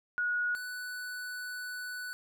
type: tone pair in turn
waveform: sine / square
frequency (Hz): 1454 / 1487.1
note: F#6 / F#6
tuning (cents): -31 / +8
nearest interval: unison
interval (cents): 39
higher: second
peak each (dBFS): -28 / -38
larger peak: first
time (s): 0.18-0.55 / 0.55-2.13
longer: second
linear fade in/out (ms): 0
effects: none